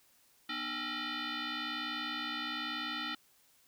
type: tone with frequency modulation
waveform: sine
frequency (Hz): 845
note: G#5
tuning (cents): +30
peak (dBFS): -35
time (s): 0.49-3.15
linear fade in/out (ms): 5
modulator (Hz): 543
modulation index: 5.9
effects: white hiss -67 dBFS RMS until 3.67 s